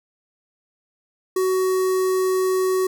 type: tone with notch filter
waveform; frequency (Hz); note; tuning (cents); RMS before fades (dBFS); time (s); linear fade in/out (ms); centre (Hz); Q
square; 374.1; F#4; +19; -20; 1.36-2.87; 5; 2900; 0.63
effects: none